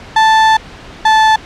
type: tone pair in turn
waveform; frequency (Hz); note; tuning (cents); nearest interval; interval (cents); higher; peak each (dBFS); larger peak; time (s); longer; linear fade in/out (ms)
35% pulse; 880 / 874.4; A5 / A5; 0 / -11; unison; 11; first; -4; neither; 0.16-0.57 / 1.05-1.36; first; 5
effects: pink hiss -33 dBFS RMS until 1.45 s + low-pass 4000 Hz 12 dB/octave